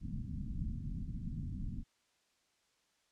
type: low-pass noise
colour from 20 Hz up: pink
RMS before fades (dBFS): -40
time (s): 0-1.84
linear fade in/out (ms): 50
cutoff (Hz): 250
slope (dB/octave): 48
effects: white hiss -75 dBFS RMS until 3.11 s + low-pass 7000 Hz 12 dB/octave